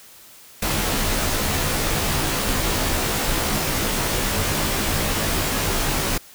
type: noise with comb filter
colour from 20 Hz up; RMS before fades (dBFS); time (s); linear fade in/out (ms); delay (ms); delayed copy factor
pink; -22; 0.62-6.18; 5; 17; -0.9
effects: white hiss -46 dBFS RMS until 6.34 s